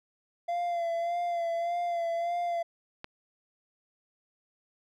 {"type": "tone with vibrato", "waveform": "triangle", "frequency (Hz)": 686, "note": "F5", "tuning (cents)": -31, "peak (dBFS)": -26, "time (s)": [0.48, 2.63], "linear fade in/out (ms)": 10, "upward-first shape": "sine", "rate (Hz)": 1.7, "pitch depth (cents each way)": 35}
{"type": "click", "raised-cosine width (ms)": 0.3, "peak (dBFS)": -23, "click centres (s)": 3.044}
{"effects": []}